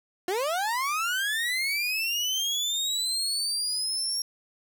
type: linear sweep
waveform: 30% pulse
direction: up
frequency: 344.3 to 5588 Hz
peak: -23 dBFS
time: 0.28-4.22 s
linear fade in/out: 2 ms
effects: none